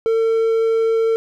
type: tone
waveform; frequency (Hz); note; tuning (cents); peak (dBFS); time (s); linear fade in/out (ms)
triangle; 451.1; A4; +43; -12; 0.06-1.16; 0
effects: none